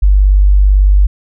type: tone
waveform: sine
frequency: 49 Hz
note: G1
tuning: in tune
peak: -4 dBFS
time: 0.02-1.07 s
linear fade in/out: 10 ms
effects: none